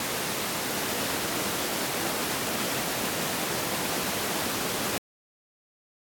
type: high-pass noise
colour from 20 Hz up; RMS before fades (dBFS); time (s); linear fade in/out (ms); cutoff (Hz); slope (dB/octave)
pink; -30; 0-4.98; 2; 190; 12
effects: AAC 64 kbps